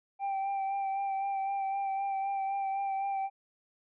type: tone with vibrato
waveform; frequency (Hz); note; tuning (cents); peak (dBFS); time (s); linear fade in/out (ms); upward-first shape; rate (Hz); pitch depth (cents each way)
triangle; 784; G5; 0; -28; 0.19-3.3; 50; sine; 3.9; 22
effects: resampled to 8000 Hz